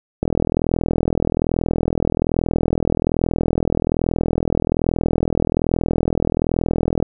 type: click train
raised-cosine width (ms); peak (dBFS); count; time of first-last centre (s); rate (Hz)
2; -4; 281; 0.23-7.026; 41.2
effects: none